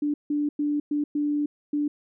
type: tone bursts at uneven times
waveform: sine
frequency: 293.7 Hz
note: D4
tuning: in tune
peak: -22 dBFS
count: 6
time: 0.02-0.14 / 0.3-0.49 / 0.59-0.8 / 0.91-1.04 / 1.15-1.46 / 1.73-1.88 s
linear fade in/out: 5 ms
effects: none